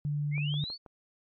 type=tone; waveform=sine; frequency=146.7 Hz; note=D3; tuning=2 cents flat; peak=-28 dBFS; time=0.05-0.64 s; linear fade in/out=0 ms
type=linear sweep; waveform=sine; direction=up; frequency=2007 to 4580 Hz; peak=-35 dBFS; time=0.31-0.78 s; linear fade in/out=50 ms
type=click train; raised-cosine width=1 ms; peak=-34 dBFS; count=4; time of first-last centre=0.38-0.862 s; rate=6.22 Hz
effects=MP3 32 kbps